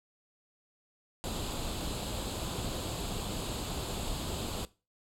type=noise with comb filter; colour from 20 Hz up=pink; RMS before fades=-36 dBFS; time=1.24-4.65 s; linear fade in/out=0 ms; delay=0.26 ms; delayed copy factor=+0.65; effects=noise-tail reverb RT60 0.3 s tail -19 dB re dry + low-pass 11000 Hz 12 dB/octave